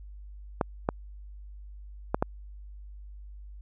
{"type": "clicks", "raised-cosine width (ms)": 1, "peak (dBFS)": -10, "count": 4, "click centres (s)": [0.612, 0.889, 2.145, 2.225], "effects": ["added 50 Hz sine -42 dBFS peak until 3.61 s"]}